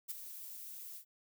violet noise with ADSR envelope, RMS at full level -38 dBFS, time 0.08-1.05 s, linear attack 28 ms, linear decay 13 ms, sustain -10 dB, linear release 86 ms, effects none

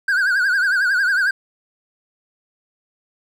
triangle tone with vibrato, 1532 Hz, G6, 40 cents flat, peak -13 dBFS, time 0.08-1.31 s, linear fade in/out 5 ms, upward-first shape triangle, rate 11 Hz, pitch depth 140 cents each way, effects none

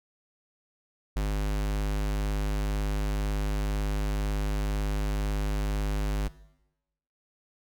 square tone, 51 Hz, G#1, 31 cents flat, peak -26 dBFS, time 1.16-6.28 s, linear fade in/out 5 ms, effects noise-tail reverb RT60 0.9 s tail -18 dB re dry

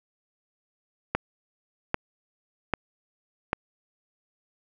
click train, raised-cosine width 0.5 ms, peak -8 dBFS, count 4, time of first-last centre 1.15-3.531 s, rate 1.26 Hz, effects none

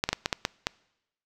clicks, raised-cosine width 0.2 ms, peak -7 dBFS, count 7, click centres 0.039 / 0.09 / 0.13 / 0.259 / 0.328 / 0.451 / 0.669 s, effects noise-tail reverb RT60 0.9 s tail -25 dB re dry

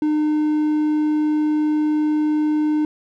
triangle tone, 303.8 Hz, D#4, 41 cents flat, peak -14 dBFS, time 0.02-2.85 s, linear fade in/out 2 ms, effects none

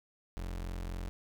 35% pulse tone, 44 Hz, F1, 14 cents sharp, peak -35 dBFS, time 0.37-1.09 s, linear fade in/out 0 ms, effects none

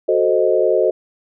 sine chord, F# diminished seventh, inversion none, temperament equal, 370 / 440 / 523.3 / 622.3 Hz, F#4 / A4 / C5 / Eb5, 0 / 0 / 0 / 0 cents, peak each -18 dBFS, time 0.08-0.91 s, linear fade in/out 10 ms, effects none

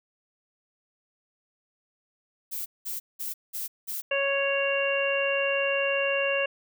violet noise bursts, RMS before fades -33 dBFS, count 5, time 2.51-4.02 s, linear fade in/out 20 ms, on 150 ms, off 190 ms
harmonic tone, 554.4 Hz, C#5, in tune, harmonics 1 / 2 / 3 / 4 / 5, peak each -26 / -36 / -32 / -37 / -28 dBFS, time 4.11-6.46 s, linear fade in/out 5 ms
effects none

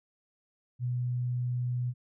sine tone, 123.47 Hz, B2, in tune, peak -28 dBFS, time 0.79-1.94 s, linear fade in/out 50 ms, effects none

